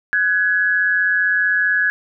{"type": "tone pair together", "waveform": "sine", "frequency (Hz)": [1496, 1680.6], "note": ["F#6", "G#6"], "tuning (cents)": [19, 20], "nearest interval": "major second", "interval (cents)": 201, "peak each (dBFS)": [-20, -15], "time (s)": [0.13, 1.9], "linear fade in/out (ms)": 0, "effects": []}